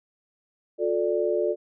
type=chord; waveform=sine; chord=D minor; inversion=first; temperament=equal with one note detuned; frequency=357.6 / 440 / 587.3 Hz; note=F4 / A4 / D5; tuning=+41 / 0 / 0 cents; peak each=-26 dBFS; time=0.78-1.56 s; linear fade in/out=50 ms; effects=none